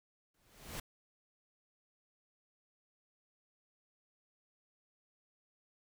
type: noise with exponential growth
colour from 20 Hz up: pink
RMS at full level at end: -40 dBFS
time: 0.34-0.8 s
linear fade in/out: 5 ms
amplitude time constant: 100 ms
effects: none